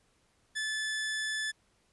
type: tone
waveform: sawtooth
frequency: 1738 Hz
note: A6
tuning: 22 cents flat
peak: -28 dBFS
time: 0.55-1.52 s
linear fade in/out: 20 ms
effects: pink hiss -70 dBFS RMS until 1.92 s + resampled to 24000 Hz